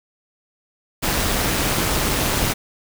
pink noise with amplitude modulation, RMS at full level -18 dBFS, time 1.02-2.54 s, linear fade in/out 20 ms, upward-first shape sine, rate 208 Hz, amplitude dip 55%, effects none

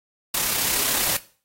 white noise with amplitude modulation, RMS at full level -21 dBFS, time 0.34-1.17 s, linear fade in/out 5 ms, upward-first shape sine, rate 33.3 Hz, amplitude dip 35%, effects noise-tail reverb RT60 0.4 s tail -17 dB re dry + AAC 48 kbps

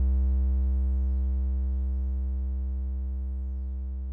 triangle tone with level ramp, 65.1 Hz, C2, 8 cents flat, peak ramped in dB -18 to -28 dBFS, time 0-4.12 s, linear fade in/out 0 ms, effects none

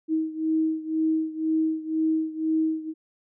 sine beating tone pair, 316.8 / 318.8 Hz, D#4 / D#4, +31 / +42 cents, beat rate 2 Hz, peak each -24 / -27 dBFS, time 0.08-2.94 s, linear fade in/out 50 ms, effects none

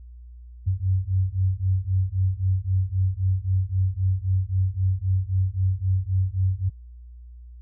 sine beating tone pair, 92.5 / 96.3 Hz, F#2 / G2, 0 / -30 cents, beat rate 3.8 Hz, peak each -23 dBFS, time 0.66-6.7 s, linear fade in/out 20 ms, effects added 60 Hz sine -40 dBFS peak until 7.61 s

